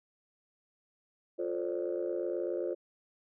sine chord, D minor seventh, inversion first, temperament just, 352.4 / 440.5 / 528.6 / 587.3 Hz, F4 / A4 / C5 / D5, +16 / +2 / +18 / 0 cents, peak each -34 / -38 / -36 / -39 dBFS, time 1.38-2.75 s, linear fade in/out 20 ms, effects tanh soft clip ceiling -23 dBFS

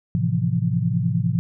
sine chord, F major seventh, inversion first, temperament equal, 110 / 130.81 / 164.81 / 174.61 Hz, A2 / C3 / E3 / F3, 0 / 0 / 0 / 0 cents, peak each -24 dBFS, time 0.15-1.39 s, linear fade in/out 0 ms, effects none

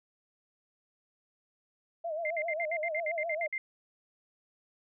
sine tone with vibrato, 645 Hz, E5, 38 cents flat, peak -32 dBFS, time 2.04-3.48 s, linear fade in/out 10 ms, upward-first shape sine, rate 7.5 Hz, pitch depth 110 cents each way
sine tone bursts, 2093 Hz, C7, in tune, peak -31 dBFS, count 12, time 2.25-3.58 s, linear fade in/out 2 ms, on 54 ms, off 62 ms
effects none

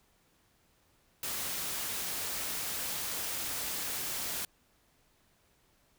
white noise, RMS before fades -36 dBFS, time 1.23-4.45 s, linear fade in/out 2 ms, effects pink hiss -69 dBFS RMS until 5.98 s

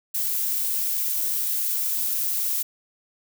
violet noise, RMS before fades -25 dBFS, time 0.14-2.63 s, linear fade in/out 10 ms, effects none

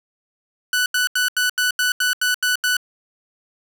sawtooth tone bursts, 1488 Hz, F#6, 9 cents sharp, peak -13 dBFS, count 10, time 0.73-2.768 s, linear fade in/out 2 ms, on 130 ms, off 82 ms, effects none

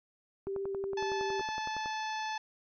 sine tone with vibrato, 392 Hz, G4, in tune, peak -33 dBFS, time 0.47-1.41 s, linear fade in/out 0 ms, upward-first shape sine, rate 15 Hz, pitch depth 10 cents each way
click train, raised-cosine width 1 ms, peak -29 dBFS, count 16, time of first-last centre 0.47-1.859 s, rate 10.8 Hz
harmonic tone, 869 Hz, A5, 22 cents flat, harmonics 1 / 2 / 3 / 4 / 5 / 6 / 7, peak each -35 / -41 / -45 / -47 / -49 / -51 / -52 dBFS, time 0.97-2.38 s, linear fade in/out 5 ms
effects none

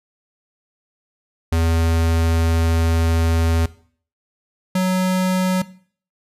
square tone pair in turn, 82.41 / 185.34 Hz, E2 / F#3, 0 / +3 cents, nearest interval octave + major second, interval 1403 cents, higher second, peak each -16 dBFS, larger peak neither, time 1.52-3.66 / 4.75-5.62 s, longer first, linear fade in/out 5 ms, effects noise-tail reverb RT60 0.5 s tail -18 dB re dry + resampled to 32000 Hz

